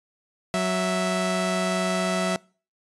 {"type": "tone pair together", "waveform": "sawtooth", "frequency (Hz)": [185, 658.3], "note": ["F#3", "E5"], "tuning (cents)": [0, -3], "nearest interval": "octave + minor seventh", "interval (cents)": 2197, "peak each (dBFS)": -21, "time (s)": [0.54, 2.36], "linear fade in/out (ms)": 0, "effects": ["noise-tail reverb RT60 0.4 s tail -25 dB re dry", "resampled to 24000 Hz"]}